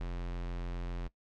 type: tone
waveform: square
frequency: 43.65 Hz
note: F1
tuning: in tune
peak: -36 dBFS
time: 0-1.08 s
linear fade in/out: 10 ms
effects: noise-tail reverb RT60 0.1 s tail -20 dB re dry + low-pass 4000 Hz 12 dB/octave